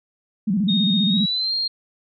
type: tone with vibrato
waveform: sine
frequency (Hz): 197.7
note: G3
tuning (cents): +15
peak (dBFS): -17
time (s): 0.47-1.26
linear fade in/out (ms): 10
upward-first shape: square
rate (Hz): 15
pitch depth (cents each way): 150
type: tone with pitch glide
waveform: sine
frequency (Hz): 3711 to 4214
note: A#7 to C8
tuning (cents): -9 to +12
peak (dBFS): -20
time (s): 0.68-1.68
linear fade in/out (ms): 10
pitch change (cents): +221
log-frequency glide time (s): 1.08-1.53
effects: none